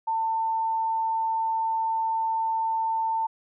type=tone; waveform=sine; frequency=896 Hz; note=A5; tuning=31 cents sharp; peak=-23 dBFS; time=0.07-3.27 s; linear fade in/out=10 ms; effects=none